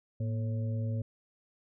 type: harmonic tone with a mistuned harmonic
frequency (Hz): 110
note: A2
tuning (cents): 0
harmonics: 1 / 2 / 4 / 5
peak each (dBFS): -30 / -40 / -50 / -45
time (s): 0.2-1.02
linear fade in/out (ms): 5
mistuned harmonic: 2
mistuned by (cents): +140
effects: none